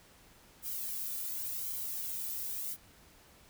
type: noise with flanger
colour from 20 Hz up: violet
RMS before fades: -38 dBFS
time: 0.62-2.77 s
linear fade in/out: 50 ms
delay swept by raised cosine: 1.1 to 1.86 ms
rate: 0.91 Hz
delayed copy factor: -0.9
effects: pink hiss -60 dBFS RMS until 3.49 s